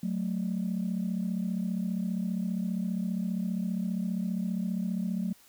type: tone pair together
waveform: sine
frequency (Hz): 185 / 220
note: F#3 / A3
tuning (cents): 0 / 0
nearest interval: minor third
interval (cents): 300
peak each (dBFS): -29 / -31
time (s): 0.03-5.33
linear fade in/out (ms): 5
effects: tanh soft clip ceiling -23 dBFS + white hiss -59 dBFS RMS until 5.48 s